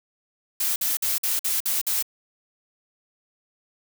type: noise bursts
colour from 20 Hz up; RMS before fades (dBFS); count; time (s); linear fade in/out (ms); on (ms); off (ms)
blue; -24; 7; 0.6-2.026; 5; 160; 51
effects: none